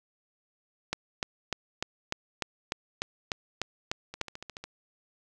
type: two click trains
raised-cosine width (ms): 0.2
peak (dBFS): -12 / -23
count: 12 / 8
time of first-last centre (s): 0.93-4.214 / 4.14-4.64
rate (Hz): 3.35 / 14
effects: none